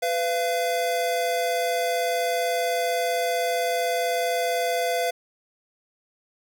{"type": "tone pair together", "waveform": "square", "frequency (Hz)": [501, 685.3], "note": ["B4", "F5"], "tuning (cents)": [25, -33], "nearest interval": "perfect fourth", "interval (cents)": 542, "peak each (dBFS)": [-27, -25], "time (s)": [0.02, 5.11], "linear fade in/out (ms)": 10, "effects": []}